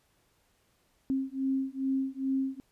sine beating tone pair, 266.1 / 268.5 Hz, C4 / C4, +29 / +45 cents, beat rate 2.4 Hz, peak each -31 dBFS, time 1.1-2.6 s, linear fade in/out 0 ms, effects pink hiss -70 dBFS RMS until 2.71 s + resampled to 32000 Hz

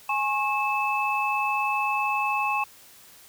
sine tone cluster, 833 / 1085 / 2616 Hz, G#5 / C#6 / E7, +5 / -37 / -14 cents, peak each -27 dBFS, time 0.09-2.64 s, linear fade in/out 5 ms, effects white hiss -51 dBFS RMS until 3.28 s

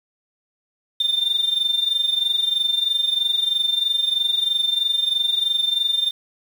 sine tone with amplitude modulation, 3599 Hz, A7, 38 cents sharp, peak -13 dBFS, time 1-6.11 s, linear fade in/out 5 ms, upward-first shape sine, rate 23.1 Hz, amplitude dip 80%, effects tanh soft clip ceiling -13 dBFS + 7-bit

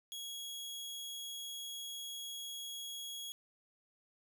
sawtooth tone, 3322 Hz, G#7, in tune, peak -39 dBFS, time 0.12-3.32 s, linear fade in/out 0 ms, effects none

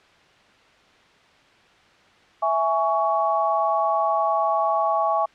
sine chord, C# minor, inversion first, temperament equal with one note detuned, 659.3 / 830.6 / 1120.3 Hz, E5 / G#5 / C#6, 0 / 0 / +18 cents, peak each -23 dBFS, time 2.42-5.26 s, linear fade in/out 10 ms, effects white hiss -54 dBFS RMS until 5.34 s + low-pass 3000 Hz 12 dB/octave

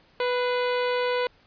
harmonic tone with a mistuned harmonic, 493.9 Hz, B4, in tune, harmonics 1 / 2 / 3 / 4 / 5 / 6 / 7 / 8 / 9, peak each -24 / -30 / -34 / -36 / -38 / -40 / -41 / -42 / -43 dBFS, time 0.2-1.27 s, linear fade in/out 2 ms, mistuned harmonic 4, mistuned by +59 cents, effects pink hiss -59 dBFS RMS until 1.46 s + resampled to 11025 Hz

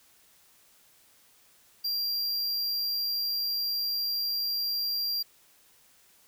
square tone, 4753 Hz, D8, 20 cents sharp, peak -28 dBFS, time 1.84-5.23 s, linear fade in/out 10 ms, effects white hiss -61 dBFS RMS until 6.27 s

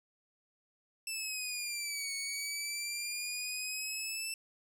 15% pulse exponential two-way sweep, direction down then up, 2661 to 2217 to 2661 Hz, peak -29 dBFS, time 1.07-4.34 s, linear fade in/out 2 ms, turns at 2.14 s, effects none

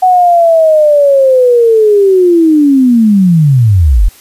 sine linear sweep, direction down, 747 to 37.33 Hz, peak -3 dBFS, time 0.02-4.09 s, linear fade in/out 10 ms, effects white hiss -39 dBFS RMS until 4.2 s + resampled to 32000 Hz

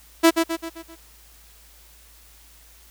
sawtooth tone with echo, 329.6 Hz, E4, in tune, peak -7 dBFS, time 0.23-0.31 s, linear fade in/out 20 ms, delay 130 ms, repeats 5, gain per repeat -6 dB, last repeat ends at 0.96 s, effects added 55 Hz sine -52 dBFS peak until 2.9 s + white hiss -52 dBFS RMS until 2.9 s

